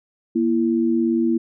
sine tone pair together, 236.4 / 333.8 Hz, A#3 / E4, +24 / +22 cents, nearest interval tritone, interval 598 cents, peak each -19 / -19 dBFS, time 0.35-1.38 s, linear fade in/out 10 ms, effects none

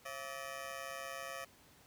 15% pulse ring-modulated tone, 608 Hz, D#5, 40 cents flat, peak -33 dBFS, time 0.05-1.45 s, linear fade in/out 10 ms, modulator 68.6 Hz, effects pink hiss -63 dBFS RMS until 1.86 s + high-pass 60 Hz 12 dB/octave

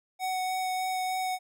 square tone with vibrato, 745 Hz, F#5, 12 cents sharp, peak -29 dBFS, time 0.19-1.39 s, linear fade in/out 50 ms, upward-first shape sine, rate 3.3 Hz, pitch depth 9 cents each way, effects none

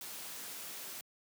white noise, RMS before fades -45 dBFS, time 0.01-1.01 s, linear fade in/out 2 ms, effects high-pass 150 Hz 12 dB/octave

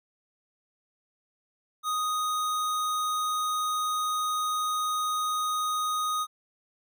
square tone, 1244.5 Hz, D#6, in tune, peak -27 dBFS, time 1.83-6.27 s, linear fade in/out 50 ms, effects none

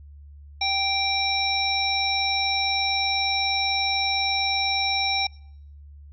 harmonic tone with a mistuned harmonic, 784 Hz, G5, in tune, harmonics 1 / 3 / 5 / 7, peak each -27 / -27 / -27 / -27 dBFS, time 0.61-5.27 s, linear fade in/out 5 ms, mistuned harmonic 5, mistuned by -27 cents, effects noise-tail reverb RT60 0.7 s tail -25 dB re dry + added 72 Hz sine -42 dBFS peak until 6.12 s

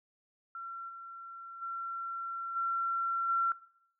sine tone with level steps, 1360 Hz, F6, 46 cents flat, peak -39 / -43 / -35 / -29 / -26 dBFS, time 0.55-3.52 s, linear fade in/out 2 ms, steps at 0.88 / 1.61 / 2.55 / 3.28 s, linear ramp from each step 20 ms, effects noise-tail reverb RT60 0.7 s tail -20 dB re dry

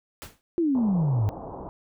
pink noise with exponential decay, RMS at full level -35 dBFS, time 0.22-0.41 s, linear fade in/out 0 ms, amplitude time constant 41 ms
sine exponential sweep, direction down, 354.7 to 98 Hz, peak -20 dBFS, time 0.58-1.29 s, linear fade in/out 0 ms
white low-pass noise, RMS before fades -38 dBFS, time 0.75-1.69 s, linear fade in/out 0 ms, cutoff 970 Hz, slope 48 dB/octave
effects none

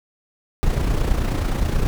brown noise with amplitude modulation, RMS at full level -17 dBFS, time 0.63-1.87 s, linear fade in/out 0 ms, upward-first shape sine, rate 29.4 Hz, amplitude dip 55%, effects none

